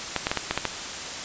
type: clicks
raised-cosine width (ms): 0.3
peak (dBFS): -7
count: 7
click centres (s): 0.163 / 0.269 / 0.315 / 0.373 / 0.51 / 0.576 / 0.653
effects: white hiss -33 dBFS RMS until 1.24 s + resampled to 16000 Hz